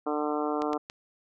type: harmonic tone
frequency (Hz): 149.6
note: D3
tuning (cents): +32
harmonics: 2 / 3 / 4 / 5 / 6 / 7 / 8 / 9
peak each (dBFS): -31 / -32 / -36 / -34 / -39 / -38 / -38 / -41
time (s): 0.06-0.78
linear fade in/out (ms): 10
type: clicks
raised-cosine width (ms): 0.2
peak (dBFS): -21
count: 3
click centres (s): 0.62 / 0.732 / 0.899
effects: none